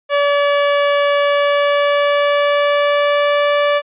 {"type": "tone with pitch glide", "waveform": "sawtooth", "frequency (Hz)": [573, 580.3], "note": ["D5", "D5"], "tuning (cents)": [-43, -21], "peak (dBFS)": -8, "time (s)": [0.09, 3.82], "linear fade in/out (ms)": 50, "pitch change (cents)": 22, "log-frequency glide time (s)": [1.14, 3.53], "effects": ["resampled to 8000 Hz"]}